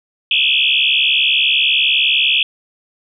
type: tone with frequency modulation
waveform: sine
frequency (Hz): 2960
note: F#7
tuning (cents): 0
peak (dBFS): -11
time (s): 0.31-2.43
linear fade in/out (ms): 2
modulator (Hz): 69.9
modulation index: 6.6
effects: none